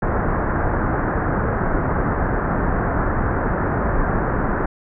pink low-pass noise, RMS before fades -20 dBFS, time 0.02-4.66 s, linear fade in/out 5 ms, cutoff 1700 Hz, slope 48 dB/octave, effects none

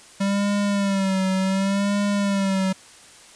square tone with vibrato, 196 Hz, G3, in tune, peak -20 dBFS, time 0.2-2.73 s, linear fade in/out 10 ms, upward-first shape sine, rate 0.68 Hz, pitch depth 63 cents each way, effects white hiss -47 dBFS RMS until 3.35 s + resampled to 22050 Hz

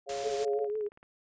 sine chord, Db major, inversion second, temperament equal, 415.3 / 554.4 / 698.5 Hz, Ab4 / Db5 / F5, 0 / 0 / 0 cents, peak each -37 dBFS, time 0.06-0.69 s, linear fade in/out 50 ms
white noise, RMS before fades -40 dBFS, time 0.09-0.45 s, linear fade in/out 2 ms
sine tone with vibrato, 423.1 Hz, G#4, 32 cents sharp, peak -30 dBFS, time 0.23-0.89 s, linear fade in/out 20 ms, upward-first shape triangle, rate 6 Hz, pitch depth 59 cents each way
click train, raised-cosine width 0.5 ms, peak -40 dBFS, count 13, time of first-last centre 0.37-1.029 s, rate 18.2 Hz
effects resampled to 16000 Hz

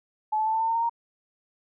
sine tone with pitch steps, 860 / 870 / 880.1 / 890.3 / 900.7 / 911.1 / 921.7 / 932.4 Hz, A5 / A5 / A5 / A5 / A5 / A#5 / A#5 / A#5, -40 / -20 / 0 / +20 / +40 / -40 / -20 / 0 cents, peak -22 dBFS, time 0.32-0.896 s, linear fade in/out 10 ms, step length 72 ms, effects none

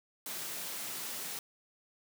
white high-pass noise, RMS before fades -40 dBFS, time 0.26-1.39 s, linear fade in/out 2 ms, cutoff 120 Hz, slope 48 dB/octave, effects none

